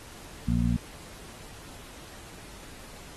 harmonic tone, 58.7 Hz, A#1, 13 cents sharp, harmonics 1 / 2 / 3 / 4, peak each -28 / -28 / -28 / -28 dBFS, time 0.47-0.77 s, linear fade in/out 10 ms, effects pink hiss -47 dBFS RMS until 3.16 s + AAC 32 kbps

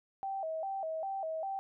sine tone with vibrato, 706 Hz, F5, 19 cents sharp, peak -34 dBFS, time 0.23-1.59 s, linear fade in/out 0 ms, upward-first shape square, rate 2.5 Hz, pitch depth 170 cents each way, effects none

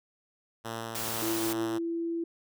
5% pulse tone with tremolo, 113.9 Hz, A#2, 40 cents flat, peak -23 dBFS, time 0.64-1.79 s, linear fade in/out 20 ms, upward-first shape triangle, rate 2.3 Hz, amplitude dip 30%
white noise, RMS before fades -35 dBFS, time 0.95-1.53 s, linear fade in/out 2 ms
sine tone, 335.1 Hz, E4, 29 cents sharp, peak -29 dBFS, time 1.22-2.24 s, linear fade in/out 5 ms
effects none

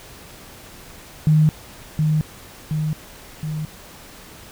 sine tone with echo, 154.3 Hz, D#3, 14 cents flat, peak -11 dBFS, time 1.27-1.49 s, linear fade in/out 0 ms, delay 720 ms, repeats 3, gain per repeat -4 dB, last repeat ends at 3.65 s, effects pink hiss -42 dBFS RMS until 4.51 s

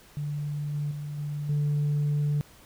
sine tone with level steps, 146.83 Hz, D3, in tune, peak -28 / -26 / -32 / -29 / -21 dBFS, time 0.17-2.41 s, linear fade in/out 0 ms, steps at 0.74 / 0.91 / 1.18 / 1.49 s, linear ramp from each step 5 ms, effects tanh soft clip ceiling -21 dBFS + pink hiss -54 dBFS RMS until 2.65 s

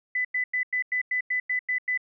sine tone bursts, 2000 Hz, B6, 21 cents sharp, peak -23 dBFS, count 10, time 0.15-1.976 s, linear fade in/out 5 ms, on 98 ms, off 94 ms, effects none

